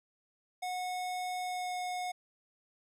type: tone with pitch glide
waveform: square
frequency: 730 to 725.8 Hz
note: F#5 to F#5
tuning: -24 to -34 cents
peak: -35 dBFS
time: 0.62-2.12 s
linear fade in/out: 10 ms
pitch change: -10 cents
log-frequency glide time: 1.4-1.75 s
effects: low-pass 12000 Hz 12 dB/octave